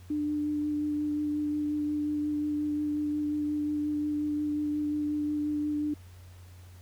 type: tone with vibrato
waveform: sine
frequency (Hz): 297.5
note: D4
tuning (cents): +22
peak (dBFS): -27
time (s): 0.1-5.94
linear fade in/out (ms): 5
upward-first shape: sine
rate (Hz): 5.6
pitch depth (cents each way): 11
effects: added 90 Hz sine -47 dBFS peak until 6.81 s + pink hiss -59 dBFS RMS until 6.81 s